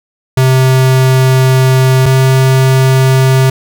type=tone pair in turn; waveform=square; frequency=130.6 / 131.74 Hz; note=C3 / C3; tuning=-3 / +12 cents; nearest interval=unison; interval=15 cents; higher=second; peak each=-6 dBFS; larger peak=neither; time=0.37-2.06 / 2.06-3.5 s; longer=first; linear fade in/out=5 ms; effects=none